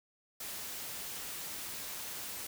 white noise, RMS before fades -42 dBFS, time 0.4-2.47 s, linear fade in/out 5 ms, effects none

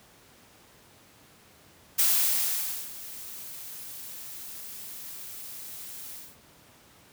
blue noise with ADSR envelope, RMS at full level -22 dBFS, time 1.98-6.37 s, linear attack 14 ms, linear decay 890 ms, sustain -19 dB, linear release 230 ms, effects pink hiss -56 dBFS RMS until 7.12 s + high-pass 80 Hz 12 dB/octave

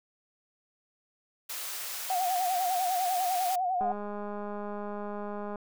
white high-pass noise, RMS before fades -37 dBFS, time 1.49-3.56 s, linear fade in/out 10 ms, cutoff 620 Hz, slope 12 dB/octave
sine tone with vibrato, 734 Hz, F#5, 14 cents flat, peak -26 dBFS, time 2.1-3.92 s, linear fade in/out 2 ms, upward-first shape sine, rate 10 Hz, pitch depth 73 cents each way
click train, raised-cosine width 1 ms, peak -25 dBFS, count 361, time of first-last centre 3.81-5.558 s, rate 206 Hz
effects none

